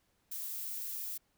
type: noise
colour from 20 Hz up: violet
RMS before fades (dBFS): -40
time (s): 0.31-1.18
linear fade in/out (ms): 10
effects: pink hiss -75 dBFS RMS until 1.37 s